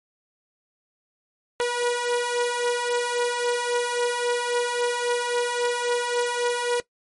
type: beating tone pair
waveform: sawtooth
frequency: 481.2 / 484.9 Hz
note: B4 / B4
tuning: -45 / -32 cents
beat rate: 3.7 Hz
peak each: -24 / -20 dBFS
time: 1.6-6.8 s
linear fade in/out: 0 ms
effects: noise-tail reverb RT60 0.1 s tail -19 dB re dry + MP3 48 kbps